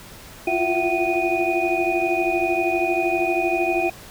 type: tone cluster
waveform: sine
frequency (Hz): 342.3 / 355 / 668 / 758 / 2470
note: F4 / F4 / E5 / F#5 / D#7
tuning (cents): -35 / +28 / +23 / +42 / -13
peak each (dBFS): -25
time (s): 0.47-3.9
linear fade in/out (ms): 5
effects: pink hiss -42 dBFS RMS until 4.1 s